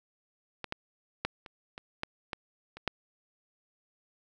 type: clicks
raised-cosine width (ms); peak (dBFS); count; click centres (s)
0.3; -20 / -17 / -13 / -29 / -25 / -16 / -18 / -28 / -12; 9; 0.643 / 0.724 / 1.25 / 1.462 / 1.779 / 2.034 / 2.332 / 2.77 / 2.877
effects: none